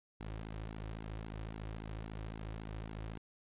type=tone with flanger; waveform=sawtooth; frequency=54 Hz; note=A1; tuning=32 cents flat; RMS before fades=-44 dBFS; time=0.2-3.18 s; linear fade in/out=5 ms; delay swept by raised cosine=1.6 to 4.8 ms; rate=3.7 Hz; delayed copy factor=-0.65; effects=resampled to 8000 Hz